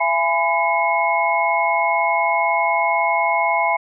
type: tone cluster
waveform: sine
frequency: 675 / 833 / 1003 / 2171 Hz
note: E5 / G#5 / B5 / C#7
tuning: +41 / +5 / +26 / -37 cents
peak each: -21 dBFS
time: 0-3.77 s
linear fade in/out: 10 ms
effects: none